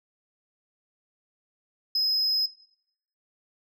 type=tone; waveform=sine; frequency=5090 Hz; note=D#8; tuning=39 cents sharp; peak=-19 dBFS; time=1.95-2.46 s; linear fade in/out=5 ms; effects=noise-tail reverb RT60 0.7 s tail -20 dB re dry + tanh soft clip ceiling -21 dBFS